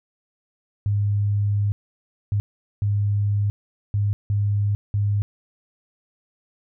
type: tone bursts at uneven times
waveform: sine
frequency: 102.3 Hz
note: G#2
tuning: 26 cents flat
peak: -18 dBFS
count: 6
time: 0.86-1.72 / 2.32-2.4 / 2.82-3.5 / 3.94-4.13 / 4.3-4.75 / 4.94-5.22 s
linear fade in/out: 0 ms
effects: none